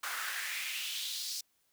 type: noise with high-pass filter sweep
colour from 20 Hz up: pink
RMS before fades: -38 dBFS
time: 0.03-1.41 s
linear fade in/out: 5 ms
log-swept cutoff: 1200 to 5200 Hz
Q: 3.1
effects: white hiss -74 dBFS RMS until 1.72 s